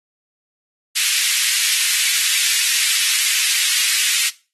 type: high-pass noise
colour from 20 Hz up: pink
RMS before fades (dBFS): -18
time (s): 0.95-4.3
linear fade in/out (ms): 20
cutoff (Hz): 2100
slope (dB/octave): 24
effects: noise-tail reverb RT60 0.3 s tail -18 dB re dry + AAC 32 kbps